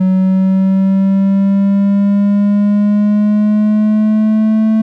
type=linear sweep; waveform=triangle; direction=up; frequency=186.5 to 220 Hz; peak=-6 dBFS; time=0-4.82 s; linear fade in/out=10 ms; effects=none